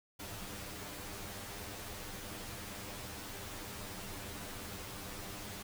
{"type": "noise with comb filter", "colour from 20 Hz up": "pink", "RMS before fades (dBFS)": -45, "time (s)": [0.19, 5.63], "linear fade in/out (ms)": 10, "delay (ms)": 10, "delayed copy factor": 0.8, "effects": []}